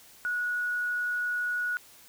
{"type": "tone", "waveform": "sine", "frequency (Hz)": 1461, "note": "F#6", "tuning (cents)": -22, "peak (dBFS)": -27, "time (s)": [0.25, 1.77], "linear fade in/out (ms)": 0, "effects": ["white hiss -54 dBFS RMS until 2.08 s"]}